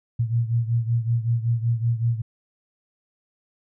sine beating tone pair, 115.4 / 120.7 Hz, A#2 / B2, -17 / -39 cents, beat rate 5.3 Hz, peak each -21 / -25 dBFS, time 0.19-2.22 s, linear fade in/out 10 ms, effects none

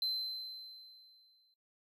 triangle tone with exponential decay, 4079 Hz, C8, 45 cents flat, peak -30 dBFS, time 0.02-1.54 s, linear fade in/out 2 ms, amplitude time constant 330 ms, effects noise-tail reverb RT60 0.3 s tail -21 dB re dry

